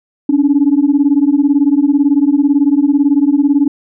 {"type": "beating tone pair", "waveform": "sine", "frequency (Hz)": [276.2, 294.2], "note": ["C#4", "D4"], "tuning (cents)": [-6, 3], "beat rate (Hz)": 18, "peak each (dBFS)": -10, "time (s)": [0.29, 3.68], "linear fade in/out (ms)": 5, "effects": ["tanh soft clip ceiling -2 dBFS"]}